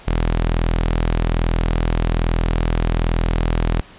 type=tone; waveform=sawtooth; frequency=41.2 Hz; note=E1; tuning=in tune; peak=-12 dBFS; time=0.07-3.81 s; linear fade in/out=10 ms; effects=pink hiss -43 dBFS RMS until 3.98 s + resampled to 8000 Hz